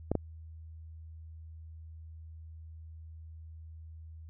clicks, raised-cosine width 2 ms, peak -15 dBFS, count 2, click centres 0.116 / 0.153 s, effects added 80 Hz sine -45 dBFS peak until 4.29 s

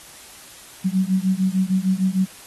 sine beating tone pair, 185 / 191.6 Hz, F#3 / G3, 0 / -39 cents, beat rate 6.6 Hz, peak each -20 dBFS, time 0.84-2.26 s, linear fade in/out 20 ms, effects white hiss -43 dBFS RMS until 2.46 s + AAC 32 kbps

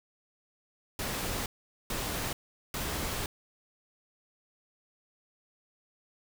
pink noise bursts at uneven times, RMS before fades -34 dBFS, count 3, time 0.99-1.46 / 1.9-2.33 / 2.74-3.26 s, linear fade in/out 2 ms, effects none

